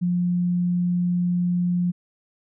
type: tone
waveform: sine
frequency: 176.9 Hz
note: F3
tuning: 23 cents sharp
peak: -19 dBFS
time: 0.01-1.92 s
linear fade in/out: 20 ms
effects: none